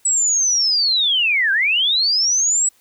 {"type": "linear two-way sweep", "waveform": "sine", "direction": "down then up", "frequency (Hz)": [7902, 1530, 7902], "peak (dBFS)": -14, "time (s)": [0.05, 2.69], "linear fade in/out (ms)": 5, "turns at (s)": 1.52, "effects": ["white hiss -57 dBFS RMS until 2.8 s"]}